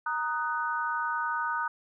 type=chord; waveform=sine; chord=D# minor; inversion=second; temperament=just; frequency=933.4 / 1244.5 / 1493.4 Hz; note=A#5 / D#6 / F#6; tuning=+2 / 0 / +16 cents; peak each=-32 dBFS; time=0.06-1.68 s; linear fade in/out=5 ms; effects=none